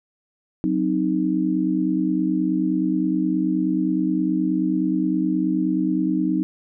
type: chord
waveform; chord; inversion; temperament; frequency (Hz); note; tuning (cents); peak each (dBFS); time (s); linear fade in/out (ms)
sine; C diminished; second; equal; 185 / 261.6 / 311.1; Gb3 / C4 / Eb4; 0 / 0 / 0; -24 / -24 / -21; 0.64-6.43; 0
effects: none